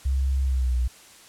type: tone with pitch glide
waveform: sine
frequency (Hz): 67 to 61.44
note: C2 to B1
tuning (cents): +42 to -8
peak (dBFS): -20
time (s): 0.05-0.88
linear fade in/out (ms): 10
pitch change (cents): -150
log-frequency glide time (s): 0.43-0.77
effects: white hiss -49 dBFS RMS until 1.28 s + low-pass 10000 Hz 12 dB/octave